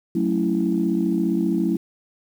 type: chord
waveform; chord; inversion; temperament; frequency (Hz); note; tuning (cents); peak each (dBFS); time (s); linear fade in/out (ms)
sine; F# minor seventh; none; equal; 185 / 220 / 277.2 / 329.6; F#3 / A3 / C#4 / E4; 0 / 0 / 0 / 0; -23 / -24 / -26 / -22; 0.15-1.77; 5
effects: tanh soft clip ceiling -9 dBFS + 8-bit